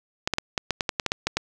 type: clicks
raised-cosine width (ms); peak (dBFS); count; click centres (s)
0.2; -6; 12; 0.275 / 0.337 / 0.384 / 0.578 / 0.707 / 0.808 / 0.892 / 0.998 / 1.063 / 1.119 / 1.27 / 1.37
effects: none